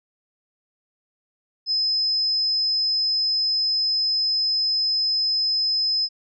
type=tone; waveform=sine; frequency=5100 Hz; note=D#8; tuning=42 cents sharp; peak=-19 dBFS; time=1.66-6.09 s; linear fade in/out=50 ms; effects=none